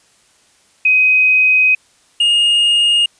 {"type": "tone pair in turn", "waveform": ["sine", "triangle"], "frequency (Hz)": [2517, 2846], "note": ["D#7", "F7"], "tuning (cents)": [19, 32], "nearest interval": "major second", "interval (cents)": 213, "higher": "second", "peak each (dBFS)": -8, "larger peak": "neither", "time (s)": [[0.85, 1.75], [2.2, 3.06]], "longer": "first", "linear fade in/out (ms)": 5, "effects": ["white hiss -53 dBFS RMS until 3.19 s", "resampled to 22050 Hz"]}